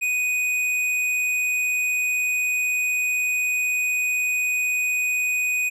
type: tone with hard clipping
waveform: triangle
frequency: 2489 Hz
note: D#7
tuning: in tune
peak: -22 dBFS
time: 0.01-5.7 s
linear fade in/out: 20 ms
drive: 13 dB
effects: none